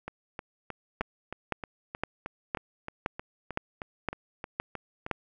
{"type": "two click trains", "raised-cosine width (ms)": 0.5, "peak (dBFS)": [-21, -13], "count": [17, 9], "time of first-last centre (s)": [[0.08, 5.064], [1.01, 5.113]], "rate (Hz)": [3.21, 1.95], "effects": []}